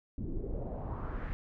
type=noise with low-pass filter sweep; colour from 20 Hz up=brown; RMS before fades=-37 dBFS; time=0.18-1.33 s; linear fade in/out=0 ms; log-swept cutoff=260 to 2000 Hz; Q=2.7; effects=none